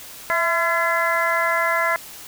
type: harmonic tone with a mistuned harmonic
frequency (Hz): 340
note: F4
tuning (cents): -46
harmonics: 2 / 3 / 4 / 5 / 6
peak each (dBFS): -24 / -24 / -24 / -24 / -24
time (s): 0.3-1.96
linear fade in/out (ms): 0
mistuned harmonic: 2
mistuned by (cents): -47
effects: white hiss -39 dBFS RMS until 2.27 s